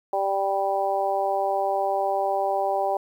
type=harmonic tone; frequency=196 Hz; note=G3; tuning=in tune; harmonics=2 / 3 / 4 / 5; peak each=-30 / -26 / -24 / -33 dBFS; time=0.13-2.97 s; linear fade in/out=2 ms; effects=9-bit